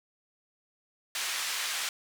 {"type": "band-pass noise", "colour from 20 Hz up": "pink", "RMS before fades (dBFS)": -33, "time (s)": [1.15, 1.89], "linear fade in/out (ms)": 2, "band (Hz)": [1600, 9700], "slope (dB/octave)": 12, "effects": []}